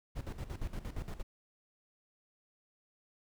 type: noise with tremolo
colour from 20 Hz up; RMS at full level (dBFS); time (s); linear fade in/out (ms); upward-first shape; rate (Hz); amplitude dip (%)
brown; -38; 0.15-1.23; 20; square; 8.6; 75
effects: none